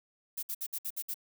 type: noise bursts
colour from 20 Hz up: violet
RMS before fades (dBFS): -36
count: 7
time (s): 0.37-1.143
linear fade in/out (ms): 10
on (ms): 59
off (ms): 60
effects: none